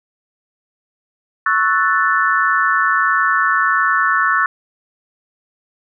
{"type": "chord", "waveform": "sine", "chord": "F# minor seventh", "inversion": "second", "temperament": "equal", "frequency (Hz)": [1108.7, 1318.5, 1480, 1760], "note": ["C#6", "E6", "F#6", "A6"], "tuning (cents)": [0, 0, 0, 0], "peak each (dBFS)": -18, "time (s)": [1.46, 4.46], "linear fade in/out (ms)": 2, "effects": []}